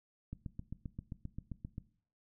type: click train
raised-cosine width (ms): 5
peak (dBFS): -29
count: 12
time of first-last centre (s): 0.33-1.781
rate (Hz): 7.58
effects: noise-tail reverb RT60 0.5 s tail -18 dB re dry